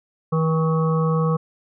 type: harmonic tone with a mistuned harmonic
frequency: 160.5 Hz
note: E3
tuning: 46 cents flat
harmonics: 1 / 3 / 5 / 7 / 8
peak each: -18 / -24 / -36 / -27 / -34 dBFS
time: 0.32-1.37 s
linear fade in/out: 10 ms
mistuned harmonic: 7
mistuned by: -17 cents
effects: none